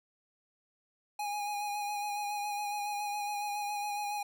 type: tone with vibrato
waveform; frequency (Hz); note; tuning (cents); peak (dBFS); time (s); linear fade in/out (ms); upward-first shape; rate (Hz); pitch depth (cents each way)
square; 825; G#5; -12; -34; 1.19-4.23; 5; sine; 7.2; 24
effects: none